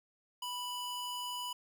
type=ring-modulated tone; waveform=square; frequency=1975.5 Hz; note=B6; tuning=in tune; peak=-35 dBFS; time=0.42-1.53 s; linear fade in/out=5 ms; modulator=992 Hz; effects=none